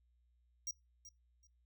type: tone with echo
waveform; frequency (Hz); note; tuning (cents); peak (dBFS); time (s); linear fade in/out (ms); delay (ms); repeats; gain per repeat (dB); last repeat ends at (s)
square; 5700; F8; +34; -39; 0.67-0.71; 2; 380; 2; -14; 1.47
effects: noise-tail reverb RT60 0.2 s tail -22 dB re dry + added 60 Hz sine -70 dBFS peak until 1.65 s